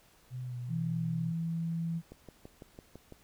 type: tone with vibrato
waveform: sine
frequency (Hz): 124.5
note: B2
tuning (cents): +14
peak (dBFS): -36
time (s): 0.3-1.34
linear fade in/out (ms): 50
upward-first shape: sine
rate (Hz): 2.5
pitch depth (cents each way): 32
type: tone with pitch glide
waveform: sine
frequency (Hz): 164.81 to 166.34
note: E3 to E3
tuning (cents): 0 to +16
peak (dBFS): -31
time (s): 0.68-2.02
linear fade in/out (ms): 50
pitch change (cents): +16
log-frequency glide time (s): 1.1-1.87
type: click train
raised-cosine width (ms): 2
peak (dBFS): -33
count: 7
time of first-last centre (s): 2.12-3.123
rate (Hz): 5.98
effects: pink hiss -63 dBFS RMS until 3.23 s